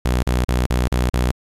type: tone bursts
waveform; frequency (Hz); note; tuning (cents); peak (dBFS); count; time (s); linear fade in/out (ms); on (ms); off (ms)
sawtooth; 61.74; B1; 0; -12; 6; 0.05-1.315; 5; 180; 37
effects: resampled to 32000 Hz + 8-bit